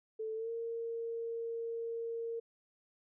sine tone with pitch glide, 440 to 460.8 Hz, A4 to A#4, 0 to -20 cents, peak -36 dBFS, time 0.19-2.4 s, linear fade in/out 10 ms, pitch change +80 cents, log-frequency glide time 0.35-0.5 s, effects none

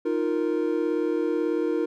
triangle chord, Eb suspended second, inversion none, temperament equal, 311.1 / 349.2 / 466.2 Hz, Eb4 / F4 / Bb4, 0 / 0 / 0 cents, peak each -25 dBFS, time 0.05-1.86 s, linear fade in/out 10 ms, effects none

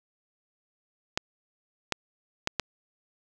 clicks, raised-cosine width 0.2 ms, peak -8 dBFS, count 4, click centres 1.175 / 1.923 / 2.474 / 2.597 s, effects none

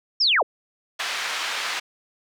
sine linear sweep, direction down, 5588 to 313.8 Hz, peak -16 dBFS, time 0.2-0.43 s, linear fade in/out 10 ms
pink band-pass noise, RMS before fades -28 dBFS, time 0.99-1.8 s, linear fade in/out 10 ms, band 1300 to 4500 Hz, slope 12 dB/octave
effects none

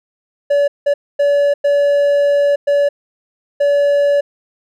triangle tone bursts at uneven times, 572 Hz, D5, 46 cents flat, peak -8 dBFS, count 6, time 0.5-0.68 / 0.86-0.94 / 1.19-1.54 / 1.64-2.56 / 2.67-2.89 / 3.6-4.21 s, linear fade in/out 10 ms, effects none

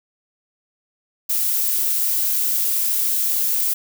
violet noise, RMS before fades -20 dBFS, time 1.29-3.74 s, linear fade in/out 10 ms, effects none

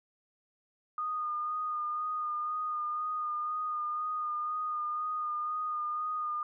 sine tone with vibrato, 1226 Hz, D#6, 26 cents flat, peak -31 dBFS, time 0.98-6.43 s, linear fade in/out 2 ms, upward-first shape sine, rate 2 Hz, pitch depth 22 cents each way, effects none

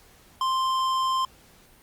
sine tone with tanh clipping, 1046.5 Hz, C6, in tune, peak -24 dBFS, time 0.41-1.25 s, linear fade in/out 2 ms, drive 14 dB, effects pink hiss -55 dBFS RMS until 1.82 s + Opus 48 kbps

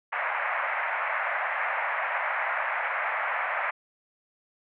white band-pass noise, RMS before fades -29 dBFS, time 0.12-3.71 s, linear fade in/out 10 ms, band 600 to 2200 Hz, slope 48 dB/octave, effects none

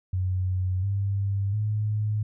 sine tone with pitch steps, 92.5 / 99.14 / 106.25 Hz, F#2 / G2 / G#2, 0 / +20 / +40 cents, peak -23 dBFS, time 0.13-2.23 s, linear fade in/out 5 ms, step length 700 ms, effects none

